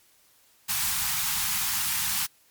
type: band-stop noise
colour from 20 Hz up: white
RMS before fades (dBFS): -27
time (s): 0.68-2.27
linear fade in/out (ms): 20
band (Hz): 220 to 770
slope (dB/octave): 96
effects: white hiss -61 dBFS RMS until 2.5 s + MP3 96 kbps